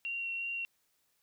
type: tone with vibrato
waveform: sine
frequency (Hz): 2746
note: F7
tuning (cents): -30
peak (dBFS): -34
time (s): 0.05-0.65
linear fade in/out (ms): 0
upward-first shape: sine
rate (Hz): 2.8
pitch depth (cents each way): 11
effects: white hiss -75 dBFS RMS until 1.22 s